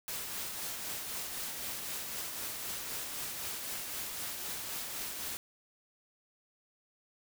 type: noise with tremolo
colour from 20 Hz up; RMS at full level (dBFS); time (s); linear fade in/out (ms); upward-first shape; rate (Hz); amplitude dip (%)
white; -38; 0.08-5.37; 0; triangle; 3.9; 35
effects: none